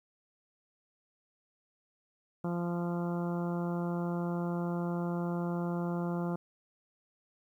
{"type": "harmonic tone", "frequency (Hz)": 173.2, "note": "F3", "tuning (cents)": -14, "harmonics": [1, 2, 3, 4, 5, 6, 7, 8], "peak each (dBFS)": [-32, -38, -42, -44, -46, -48, -49, -50], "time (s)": [2.44, 6.36], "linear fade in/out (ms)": 5, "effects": ["11-bit"]}